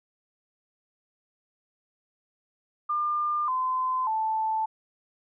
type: tone with pitch steps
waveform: sine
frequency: 1200 / 1026.7 / 878.5 Hz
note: D6 / C6 / A5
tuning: +37 / -33 / -3 cents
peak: -24 dBFS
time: 2.89-4.66 s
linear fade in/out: 10 ms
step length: 590 ms
effects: none